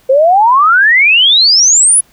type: exponential sweep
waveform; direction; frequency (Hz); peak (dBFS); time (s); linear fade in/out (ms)
sine; up; 511 to 10550; -4; 0.09-2.01; 10
effects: pink hiss -49 dBFS RMS until 2.12 s